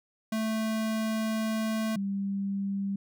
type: tone pair in turn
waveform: square / sine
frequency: 220 / 197.4 Hz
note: A3 / G3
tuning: 0 / +12 cents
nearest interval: major second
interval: 188 cents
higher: first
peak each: -28 dBFS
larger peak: neither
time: 0.32-1.96 / 1.96-2.96 s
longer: first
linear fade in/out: 5 ms
effects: none